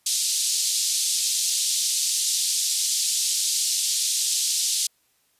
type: band-pass noise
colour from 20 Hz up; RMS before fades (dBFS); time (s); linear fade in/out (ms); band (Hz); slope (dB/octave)
white; -24; 0.06-4.87; 5; 3700 to 9100; 24
effects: white hiss -66 dBFS RMS until 5.39 s + resampled to 32000 Hz